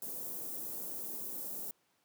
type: band-stop noise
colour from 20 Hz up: white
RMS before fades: -41 dBFS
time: 0.02-1.71 s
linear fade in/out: 2 ms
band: 470 to 13000 Hz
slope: 12 dB/octave
effects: pink hiss -74 dBFS RMS until 2.04 s + high-pass 200 Hz 12 dB/octave